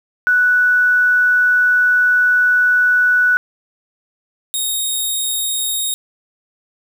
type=tone pair in turn; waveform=sine / 10% pulse; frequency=1480 / 3729 Hz; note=F#6 / A#7; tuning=0 / 0 cents; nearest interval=octave + major third; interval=1600 cents; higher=second; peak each=-10 dBFS; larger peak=neither; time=0.27-3.37 / 4.54-5.94 s; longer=first; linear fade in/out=0 ms; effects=7-bit